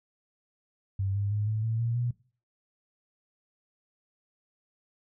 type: tone with pitch steps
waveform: sine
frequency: 97.3 / 100.91 / 104.65 / 108.52 / 112.55 / 116.72 / 121.04 Hz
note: G2 / G#2 / G#2 / A2 / A2 / A#2 / B2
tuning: -12 / -49 / +14 / -23 / +40 / +3 / -34 cents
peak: -26 dBFS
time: 0.99-2.11 s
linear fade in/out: 5 ms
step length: 160 ms
effects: noise-tail reverb RT60 0.4 s tail -20 dB re dry